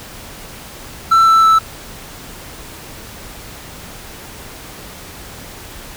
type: tone with pitch steps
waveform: triangle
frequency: 1336 / 1326 / 1316.1 Hz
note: E6 / E6 / E6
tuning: +23 / +10 / -3 cents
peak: -5 dBFS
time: 1.11-1.59 s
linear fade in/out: 10 ms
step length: 160 ms
effects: pink hiss -34 dBFS RMS until 5.96 s